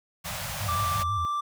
pink band-stop noise, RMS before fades -33 dBFS, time 0.24-1.04 s, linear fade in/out 20 ms, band 200 to 530 Hz, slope 96 dB/octave
sine tone with vibrato, 93 Hz, F#2, 9 cents sharp, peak -29 dBFS, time 0.6-1.25 s, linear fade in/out 0 ms, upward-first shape square, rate 6.1 Hz, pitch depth 160 cents each way
triangle tone, 1174.7 Hz, D6, in tune, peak -24 dBFS, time 0.68-1.41 s, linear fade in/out 10 ms
effects high-pass 60 Hz 12 dB/octave

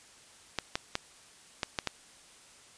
clicks, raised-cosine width 0.2 ms, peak -12 dBFS, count 6, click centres 0.587 / 0.755 / 0.954 / 1.632 / 1.788 / 1.873 s, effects white hiss -56 dBFS RMS until 2.77 s + resampled to 22050 Hz

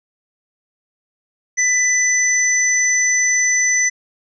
sine tone pair together, 1992 / 6021 Hz, B6 / F#8, +14 / +29 cents, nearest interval octave + perfect fifth, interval 1915 cents, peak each -16 dBFS, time 1.57-3.9 s, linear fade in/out 20 ms, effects none

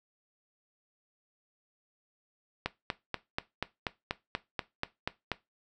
click train, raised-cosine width 0.3 ms, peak -14 dBFS, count 12, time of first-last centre 2.66-5.317 s, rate 4.14 Hz, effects noise-tail reverb RT60 0.2 s tail -17 dB re dry

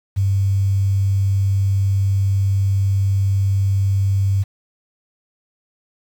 sine tone with quantisation, 98 Hz, G2, in tune, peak -14 dBFS, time 0.16-4.44 s, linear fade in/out 20 ms, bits 7, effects none

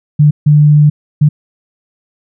sine tone bursts at uneven times, 148.8 Hz, D3, 23 cents sharp, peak -3 dBFS, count 3, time 0.19-0.31 / 0.46-0.9 / 1.21-1.29 s, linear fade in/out 10 ms, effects none

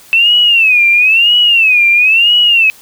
sine tone with vibrato, 2637 Hz, E7, in tune, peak -5 dBFS, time 0.13-2.7 s, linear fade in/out 0 ms, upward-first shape sine, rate 1 Hz, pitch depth 180 cents each way, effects white hiss -40 dBFS RMS until 2.81 s

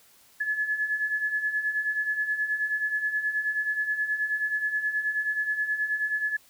sine beating tone pair, 1705 / 1714.4 Hz, G#6 / A6, +45 / -45 cents, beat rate 9.4 Hz, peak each -32 / -26 dBFS, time 0.4-6.37 s, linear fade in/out 10 ms, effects white hiss -58 dBFS RMS until 6.49 s

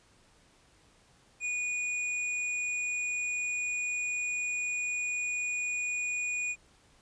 square tone, 2459 Hz, D#7, 21 cents flat, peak -31 dBFS, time 1.4-6.56 s, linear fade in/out 50 ms, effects pink hiss -63 dBFS RMS until 7.01 s + resampled to 22050 Hz

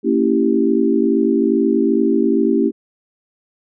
sine chord, A# diminished seventh, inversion none, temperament equal with one note detuned, 228.9 / 277.2 / 329.6 / 392 Hz, A#3 / C#4 / E4 / G4, -31 / 0 / 0 / 0 cents, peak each -18 dBFS, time 0.03-2.72 s, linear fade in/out 50 ms, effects none

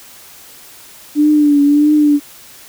sine tone with vibrato, 293.7 Hz, D4, in tune, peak -7 dBFS, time 1.15-2.2 s, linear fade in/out 50 ms, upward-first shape triangle, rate 1.6 Hz, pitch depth 56 cents each way, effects white hiss -39 dBFS RMS until 2.68 s

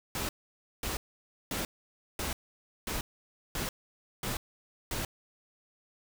pink noise bursts, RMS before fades -34 dBFS, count 8, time 0.15-5.05 s, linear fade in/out 2 ms, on 140 ms, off 540 ms, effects none

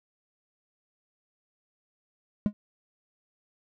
triangle tone with exponential decay, 207.7 Hz, G#3, in tune, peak -15 dBFS, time 2.46-2.53 s, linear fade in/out 0 ms, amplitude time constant 15 ms, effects none

